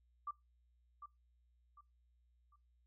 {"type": "tone with echo", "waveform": "sine", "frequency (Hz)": 1174.7, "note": "D6", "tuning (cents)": 0, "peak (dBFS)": -39, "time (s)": [0.27, 0.31], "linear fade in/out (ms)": 5, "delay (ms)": 750, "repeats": 3, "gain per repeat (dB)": -9, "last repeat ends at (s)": 2.56, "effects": ["noise-tail reverb RT60 0.2 s tail -21 dB re dry", "added 60 Hz sine -70 dBFS peak until 2.86 s"]}